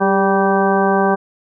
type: harmonic tone with a mistuned harmonic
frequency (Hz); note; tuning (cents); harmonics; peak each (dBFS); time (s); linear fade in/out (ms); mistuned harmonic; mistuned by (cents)
194.2; G3; -16; 1 / 2 / 3 / 4 / 5 / 6 / 8; -18 / -17 / -21 / -18 / -22 / -23 / -23; 0-1.16; 20; 2; +31
effects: none